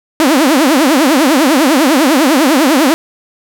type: tone with vibrato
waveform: sawtooth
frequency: 288.5 Hz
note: D4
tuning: 31 cents flat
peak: -3 dBFS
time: 0.2-2.94 s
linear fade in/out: 0 ms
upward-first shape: triangle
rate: 10 Hz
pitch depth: 300 cents each way
effects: none